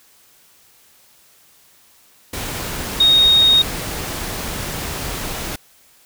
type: tone in noise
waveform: sine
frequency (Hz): 3729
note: A#7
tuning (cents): 0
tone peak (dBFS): -9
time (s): 3-3.62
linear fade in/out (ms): 5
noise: pink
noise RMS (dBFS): -26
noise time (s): 2.33-5.56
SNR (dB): +14
effects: white hiss -52 dBFS RMS until 6.05 s